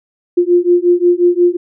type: beating tone pair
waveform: sine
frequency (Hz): 349.2 / 354.8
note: F4 / F4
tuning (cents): 0 / +27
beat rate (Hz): 5.6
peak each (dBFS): -11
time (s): 0.37-1.57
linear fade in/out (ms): 10
effects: none